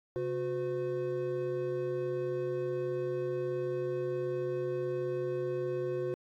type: tone cluster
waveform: triangle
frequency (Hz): 134.3 / 364.3 / 509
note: C3 / F#4 / C5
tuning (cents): +46 / -27 / -48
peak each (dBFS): -38 / -31 / -35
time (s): 0.16-6.14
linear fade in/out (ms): 0
effects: AAC 48 kbps